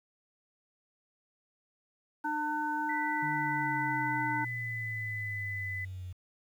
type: harmonic tone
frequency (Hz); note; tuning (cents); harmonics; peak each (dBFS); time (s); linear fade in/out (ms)
300.6; D4; +40; 1 / 3 / 5; -37 / -32 / -36; 2.24-4.45; 10
type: tone with pitch glide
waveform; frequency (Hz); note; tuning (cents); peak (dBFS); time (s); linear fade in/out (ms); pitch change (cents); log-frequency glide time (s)
sine; 1975.5 to 2005; B6 to B6; 0 to +26; -35; 2.89-5.85; 5; +26; 3.16-4.26
type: exponential sweep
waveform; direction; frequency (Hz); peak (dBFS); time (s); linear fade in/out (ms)
sine; down; 151.4 to 89.5; -38; 3.22-6.13; 10
effects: 10-bit